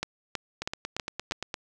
two click trains, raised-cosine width 0.2 ms, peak -15 / -12 dBFS, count 9 / 5, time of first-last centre 0.62-1.542 / 0.03-1.32 s, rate 8.68 / 3.1 Hz, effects none

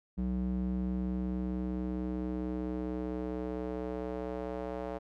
square tone with band-pass filter sweep, 62.2 Hz, B1, 13 cents sharp, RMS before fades -35 dBFS, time 0.17-4.99 s, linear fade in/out 20 ms, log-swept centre 170 to 590 Hz, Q 1.8, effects none

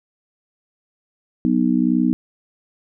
harmonic tone, 61.74 Hz, B1, in tune, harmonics 3 / 4 / 5, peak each -21 / -17 / -20 dBFS, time 1.45-2.13 s, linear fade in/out 0 ms, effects none

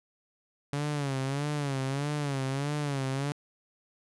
sawtooth tone with vibrato, 140.6 Hz, C#3, 25 cents sharp, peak -25 dBFS, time 0.73-3.32 s, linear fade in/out 0 ms, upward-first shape sine, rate 1.6 Hz, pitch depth 100 cents each way, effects resampled to 24000 Hz

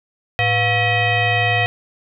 sine tone with frequency modulation, 1318.5 Hz, E6, in tune, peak -14 dBFS, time 0.39-1.66 s, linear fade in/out 0 ms, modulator 604 Hz, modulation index 2.6, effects none

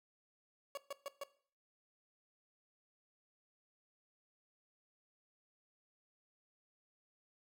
30% pulse tone bursts, 562 Hz, C#5, 24 cents sharp, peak -38 dBFS, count 4, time 0.75-1.236 s, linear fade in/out 2 ms, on 24 ms, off 130 ms, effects noise-tail reverb RT60 0.5 s tail -18 dB re dry

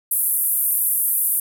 white band-pass noise, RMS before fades -20 dBFS, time 0.11-1.4 s, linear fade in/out 5 ms, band 10000 to 14000 Hz, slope 48 dB/octave, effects none

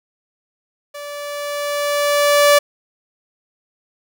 sawtooth tone with level ramp, 580 Hz, D5, 22 cents flat, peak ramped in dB -26 to -4 dBFS, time 0.94-2.59 s, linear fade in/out 10 ms, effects none

